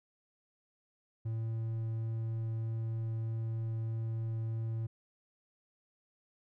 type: tone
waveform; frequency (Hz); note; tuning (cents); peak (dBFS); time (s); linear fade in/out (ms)
triangle; 112.7; A2; +42; -31; 1.25-4.87; 10
effects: none